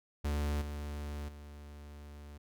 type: tone with level steps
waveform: 45% pulse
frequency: 73.3 Hz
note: D2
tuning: 3 cents flat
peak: -31 / -38 / -47 dBFS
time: 0.24-2.38 s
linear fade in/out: 10 ms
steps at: 0.61 / 1.28 s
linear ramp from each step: 10 ms
effects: none